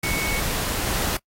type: tone in noise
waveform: sine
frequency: 2217 Hz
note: C#7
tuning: in tune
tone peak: -27 dBFS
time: 0.03-0.4 s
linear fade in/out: 5 ms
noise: pink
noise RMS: -25 dBFS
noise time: 0.03-1.17 s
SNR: -5 dB
effects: noise-tail reverb RT60 0.1 s tail -26 dB re dry + AAC 48 kbps